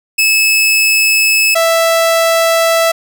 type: tone pair in turn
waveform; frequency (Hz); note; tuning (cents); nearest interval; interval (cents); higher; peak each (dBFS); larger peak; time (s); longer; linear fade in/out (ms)
sawtooth; 2600 / 660.6; E7 / E5; -24 / +4; 2 octaves; 2372; first; -5; neither; 0.18-1.55 / 1.55-2.92; neither; 10
effects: none